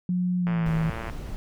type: tone with pitch glide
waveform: sine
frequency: 180 to 161.29 Hz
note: F#3 to E3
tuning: -47 to -37 cents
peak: -22 dBFS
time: 0.09-0.9 s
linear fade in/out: 2 ms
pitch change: -190 cents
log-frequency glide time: 0.39-0.69 s
type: click train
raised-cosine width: 0.5 ms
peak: -20 dBFS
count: 72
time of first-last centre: 0.47-1.098 s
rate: 113 Hz
type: noise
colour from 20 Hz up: brown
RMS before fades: -34 dBFS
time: 0.66-1.36 s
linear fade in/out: 0 ms
effects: none